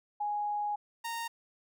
sine / sawtooth tone pair in turn, 830 / 925.5 Hz, G#5 / A#5, -1 / -13 cents, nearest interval major second, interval 188 cents, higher second, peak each -30 / -31 dBFS, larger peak first, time 0.2-0.76 / 1.04-1.28 s, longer first, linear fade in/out 10 ms, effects none

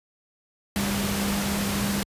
sine tone in noise, 200.2 Hz, G3, 37 cents sharp, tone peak -26 dBFS, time 0.76-2.03 s, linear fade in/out 0 ms, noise pink, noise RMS -28 dBFS, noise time 0.76-2.03 s, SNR -1 dB, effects high-pass 60 Hz 12 dB/octave + resampled to 32000 Hz

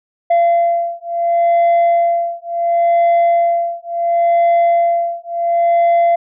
sine beating tone pair, 684 / 684.71 Hz, F5 / F5, -36 / -34 cents, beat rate 0.71 Hz, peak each -12 dBFS, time 0.3-6.16 s, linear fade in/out 10 ms, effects tanh soft clip ceiling -8 dBFS

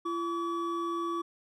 triangle tone pair together, 339.2 / 1141 Hz, E4 / C#6, +50 / +50 cents, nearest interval octave + major sixth, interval 2100 cents, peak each -31 / -31 dBFS, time 0.05-1.22 s, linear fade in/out 10 ms, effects none

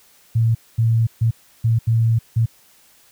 sine tone bursts at uneven times, 114 Hz, A#2, 38 cents flat, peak -13 dBFS, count 6, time 0.35-0.55 / 0.78-1.07 / 1.21-1.31 / 1.64-1.79 / 1.87-2.19 / 2.36-2.46 s, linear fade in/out 10 ms, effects white hiss -53 dBFS RMS until 3.11 s

